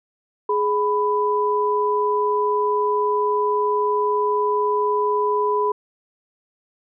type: tone pair together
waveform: sine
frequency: 417.9 / 994 Hz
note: G#4 / B5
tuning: +11 / +11 cents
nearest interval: octave + minor third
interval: 1500 cents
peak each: -20 dBFS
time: 0.49-5.72 s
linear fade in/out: 5 ms
effects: none